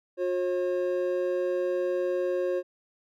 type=tone pair together; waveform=triangle; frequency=360.4 / 540 Hz; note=F#4 / C#5; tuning=-45 / -45 cents; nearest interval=perfect fifth; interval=700 cents; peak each=-26 dBFS; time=0.17-2.63 s; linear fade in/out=50 ms; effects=none